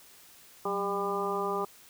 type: harmonic tone with a mistuned harmonic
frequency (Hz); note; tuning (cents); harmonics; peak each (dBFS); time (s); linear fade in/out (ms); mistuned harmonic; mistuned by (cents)
200.2; G3; +37; 1 / 2 / 3 / 4 / 5 / 6; -40 / -32 / -40 / -36 / -37 / -34; 0.65-1.65; 5; 1; -120
effects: white hiss -55 dBFS RMS until 1.89 s